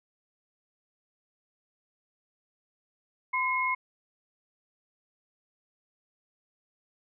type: tone pair together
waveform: sine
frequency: 1021.3 / 2164 Hz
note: C6 / C#7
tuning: -42 / -42 cents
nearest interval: octave + minor second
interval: 1300 cents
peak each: -28 dBFS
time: 3.33-3.75 s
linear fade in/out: 10 ms
effects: none